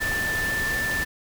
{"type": "tone in noise", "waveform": "sine", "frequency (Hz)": 1769, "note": "A6", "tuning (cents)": 9, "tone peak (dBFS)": -24, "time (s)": [0, 1.05], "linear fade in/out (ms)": 20, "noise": "pink", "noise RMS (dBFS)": -31, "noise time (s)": [0, 1.05], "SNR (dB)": 4, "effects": []}